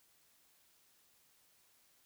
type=silence; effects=white hiss -70 dBFS RMS until 2.05 s